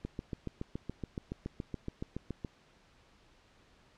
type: click train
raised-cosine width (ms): 3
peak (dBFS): -24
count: 18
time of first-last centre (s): 0.05-2.448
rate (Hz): 7.09
effects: pink hiss -64 dBFS RMS until 3.97 s + low-pass 5000 Hz 12 dB/octave